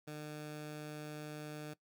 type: tone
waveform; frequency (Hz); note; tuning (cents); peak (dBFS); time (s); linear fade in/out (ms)
15% pulse; 151; D3; +48; -37; 0.07-1.74; 10
effects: noise-tail reverb RT60 0.1 s tail -19 dB re dry